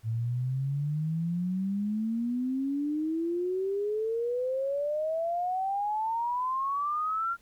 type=exponential sweep; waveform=sine; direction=up; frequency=110 to 1396.9 Hz; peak=-27 dBFS; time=0.03-7.37 s; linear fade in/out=50 ms; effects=pink hiss -64 dBFS RMS until 7.41 s